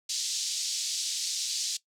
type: band-pass noise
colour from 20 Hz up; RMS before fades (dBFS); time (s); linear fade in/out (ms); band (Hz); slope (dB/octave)
pink; -32; 0.09-1.77; 5; 4000 to 7500; 24
effects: noise-tail reverb RT60 0.1 s tail -18 dB re dry